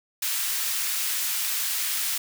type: high-pass noise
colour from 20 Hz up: white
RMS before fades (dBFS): -27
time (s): 0.22-2.18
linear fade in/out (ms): 5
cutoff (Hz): 1500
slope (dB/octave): 12
effects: none